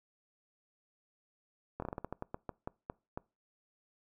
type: slowing click train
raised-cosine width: 1 ms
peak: -24 dBFS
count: 14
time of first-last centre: 1.8-3.175 s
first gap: 23 ms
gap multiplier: 1.23
effects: noise-tail reverb RT60 0.3 s tail -24 dB re dry